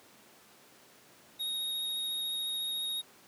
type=tone with vibrato; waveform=square; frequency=3748 Hz; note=A#7; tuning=9 cents sharp; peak=-33 dBFS; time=1.39-3.02 s; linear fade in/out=20 ms; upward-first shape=sine; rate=14 Hz; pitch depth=9 cents each way; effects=pink hiss -58 dBFS RMS until 3.27 s + high-pass 200 Hz 12 dB/octave